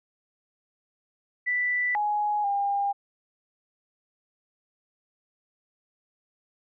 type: tone with pitch steps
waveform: sine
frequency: 1977 / 835 / 803 Hz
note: B6 / G#5 / G5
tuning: +1 / +9 / +41 cents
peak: -23 dBFS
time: 1.46-2.93 s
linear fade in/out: 20 ms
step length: 490 ms
effects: none